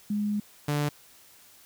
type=tone pair in turn; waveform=sine / sawtooth; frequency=207.7 / 146.87 Hz; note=G#3 / D3; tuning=0 / 0 cents; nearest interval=tritone; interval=600 cents; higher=first; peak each=-25 / -21 dBFS; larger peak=second; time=0.1-0.4 / 0.68-0.89 s; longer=first; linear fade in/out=5 ms; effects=white hiss -55 dBFS RMS until 1.65 s